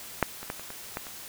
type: clicks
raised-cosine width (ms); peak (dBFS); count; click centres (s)
0.5; -6 / -24 / -16 / -26 / -24 / -16 / -28; 7; 0.227 / 0.43 / 0.501 / 0.596 / 0.704 / 0.971 / 1.068
effects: white hiss -43 dBFS RMS until 1.28 s